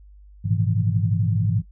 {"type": "tone cluster", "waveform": "sine", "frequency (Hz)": [103.2, 114.8, 128, 158.4, 169.5], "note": ["G#2", "A#2", "C3", "D#3", "E3"], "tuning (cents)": [-10, -26, -38, 31, 49], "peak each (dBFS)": [-21, -26, -29, -27, -27], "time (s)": [0.44, 1.62], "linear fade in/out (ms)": 20, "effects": ["noise-tail reverb RT60 0.1 s tail -18 dB re dry", "added 50 Hz sine -44 dBFS peak until 1.71 s"]}